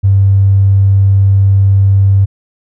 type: tone with tanh clipping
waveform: triangle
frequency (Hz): 98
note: G2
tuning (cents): 0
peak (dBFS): -4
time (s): 0.03-2.26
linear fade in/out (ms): 20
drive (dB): 2
effects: none

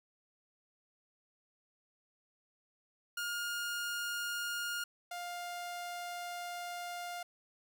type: tone pair in turn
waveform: sawtooth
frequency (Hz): 1419 / 703.4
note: F6 / F5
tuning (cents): +27 / +12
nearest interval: octave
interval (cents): 1215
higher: first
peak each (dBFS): -32 / -36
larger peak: first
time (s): 3.17-4.84 / 5.11-7.23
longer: second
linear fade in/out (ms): 5
effects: none

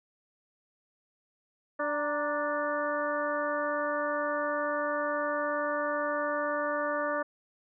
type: harmonic tone with a mistuned harmonic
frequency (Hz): 293.7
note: D4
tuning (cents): 0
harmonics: 1 / 2 / 3 / 4 / 5 / 6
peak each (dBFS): -38 / -31 / -39 / -34 / -37 / -38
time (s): 1.79-7.23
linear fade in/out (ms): 10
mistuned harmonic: 3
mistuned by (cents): +82
effects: none

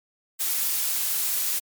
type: noise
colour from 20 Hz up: blue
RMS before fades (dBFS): -25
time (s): 0.39-1.6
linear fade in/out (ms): 20
effects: MP3 96 kbps

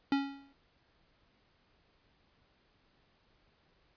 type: tone with exponential decay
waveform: square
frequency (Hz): 277.2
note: C#4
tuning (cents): 0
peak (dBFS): -25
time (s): 0.12-0.53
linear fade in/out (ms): 2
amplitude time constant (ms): 87
effects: pink hiss -70 dBFS RMS until 3.96 s + resampled to 11025 Hz

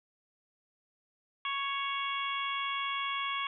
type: harmonic tone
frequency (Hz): 555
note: C#5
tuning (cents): +2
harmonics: 2 / 3 / 4 / 5 / 6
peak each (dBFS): -34 / -44 / -38 / -40 / -39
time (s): 1.45-3.47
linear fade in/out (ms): 2
effects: none

